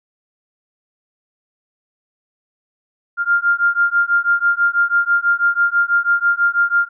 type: beating tone pair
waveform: sine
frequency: 1396.9 / 1403 Hz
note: F6 / F6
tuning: 0 / +8 cents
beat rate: 6.1 Hz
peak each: -16 dBFS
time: 3.17-6.89 s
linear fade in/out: 50 ms
effects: none